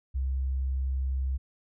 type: tone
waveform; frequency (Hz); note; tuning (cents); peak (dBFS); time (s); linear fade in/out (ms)
sine; 66; C2; +16; -26; 0.14-1.38; 20
effects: none